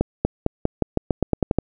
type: accelerating click train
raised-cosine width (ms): 2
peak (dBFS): -4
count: 12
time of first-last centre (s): 0.01-1.586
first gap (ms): 240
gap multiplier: 0.89
effects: none